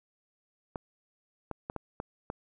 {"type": "clicks", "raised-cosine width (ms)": 1, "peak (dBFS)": -21, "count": 6, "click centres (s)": [0.758, 1.513, 1.699, 1.763, 2.001, 2.301], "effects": []}